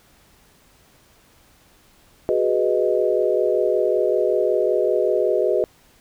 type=chord; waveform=sine; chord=G# minor seventh; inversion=third; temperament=equal; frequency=370 / 415.3 / 493.9 / 622.3 Hz; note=F#4 / G#4 / B4 / D#5; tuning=0 / 0 / 0 / 0 cents; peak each=-22 dBFS; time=2.29-5.64 s; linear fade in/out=0 ms; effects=pink hiss -55 dBFS RMS until 6 s